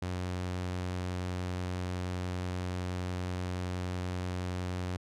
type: tone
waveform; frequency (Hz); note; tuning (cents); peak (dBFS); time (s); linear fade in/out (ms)
sawtooth; 90.6; F#2; -36; -29; 0.02-4.97; 5
effects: low-pass 8000 Hz 12 dB/octave